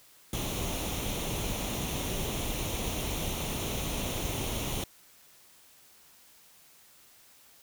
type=noise with comb filter; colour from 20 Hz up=pink; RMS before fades=-33 dBFS; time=0.33-4.84 s; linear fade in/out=2 ms; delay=0.31 ms; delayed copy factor=+0.6; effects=white hiss -58 dBFS RMS until 7.62 s